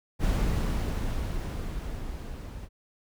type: noise with level ramp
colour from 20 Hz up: brown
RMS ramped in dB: -24 to -40 dBFS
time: 0.19-2.69 s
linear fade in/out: 50 ms
effects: none